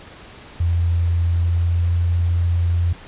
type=tone with pitch glide; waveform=sine; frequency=85.3 to 86.24 Hz; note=F2 to F2; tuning=-40 to -21 cents; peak=-15 dBFS; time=0.6-2.93 s; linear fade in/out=5 ms; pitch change=+19 cents; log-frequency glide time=1.23-2.04 s; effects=pink hiss -41 dBFS RMS until 3.07 s + resampled to 8000 Hz